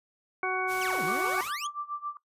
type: harmonic tone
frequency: 372.5 Hz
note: F#4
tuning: 12 cents sharp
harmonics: 1 / 2 / 3 / 4 / 6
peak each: -33 / -33 / -33 / -33 / -33 dBFS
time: 0.43-1.41 s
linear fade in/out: 2 ms
type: noise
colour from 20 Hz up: white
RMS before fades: -41 dBFS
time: 0.67-1.52 s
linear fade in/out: 50 ms
type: exponential two-way sweep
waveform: 25% pulse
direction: down then up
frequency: 3438 to 146.83 to 3438 Hz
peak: -31 dBFS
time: 0.81-1.67 s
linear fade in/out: 5 ms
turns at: 1.04 s
type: tone with tremolo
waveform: sine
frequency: 1174.7 Hz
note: D6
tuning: in tune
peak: -30 dBFS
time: 1.08-2.17 s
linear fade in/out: 2 ms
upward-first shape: sine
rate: 7.3 Hz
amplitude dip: 90%
effects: noise-tail reverb RT60 0.1 s tail -17 dB re dry + resampled to 32000 Hz